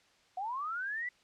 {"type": "linear sweep", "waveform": "sine", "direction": "up", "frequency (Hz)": [715, 2002], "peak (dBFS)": -34, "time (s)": [0.37, 1.09], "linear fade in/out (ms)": 5, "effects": ["white hiss -66 dBFS RMS until 1.23 s", "low-pass 5000 Hz 12 dB/octave"]}